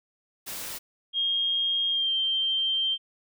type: noise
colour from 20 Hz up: white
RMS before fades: -36 dBFS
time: 0.46-0.79 s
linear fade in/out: 20 ms
type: tone with pitch glide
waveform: sine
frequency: 3239 to 3147 Hz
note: G#7 to G7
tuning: -44 to +6 cents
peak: -23 dBFS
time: 1.13-2.98 s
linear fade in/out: 50 ms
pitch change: -50 cents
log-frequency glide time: 1.9-2.12 s
effects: none